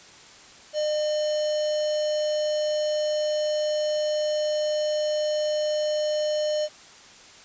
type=tone with notch filter; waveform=square; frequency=606 Hz; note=D#5; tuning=46 cents flat; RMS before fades=-25 dBFS; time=0.73-6.69 s; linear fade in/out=50 ms; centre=1600 Hz; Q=0.73; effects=white hiss -48 dBFS RMS until 7.44 s + resampled to 16000 Hz